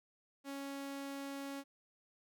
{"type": "tone", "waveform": "sawtooth", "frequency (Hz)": 277.2, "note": "C#4", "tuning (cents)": 0, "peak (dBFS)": -38, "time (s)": [0.44, 1.64], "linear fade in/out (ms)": 50, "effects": []}